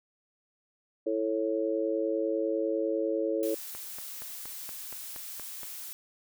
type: chord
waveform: sine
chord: A major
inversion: second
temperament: just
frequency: 330 / 440 / 550 Hz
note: E4 / A4 / C#5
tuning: +2 / 0 / -14 cents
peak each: -31 dBFS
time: 1.06-3.55 s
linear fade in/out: 10 ms
type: noise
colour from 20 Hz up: blue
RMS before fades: -41 dBFS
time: 3.43-5.93 s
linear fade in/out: 0 ms
type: click train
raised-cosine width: 0.5 ms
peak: -29 dBFS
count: 9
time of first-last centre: 3.75-5.632 s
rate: 4.25 Hz
effects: none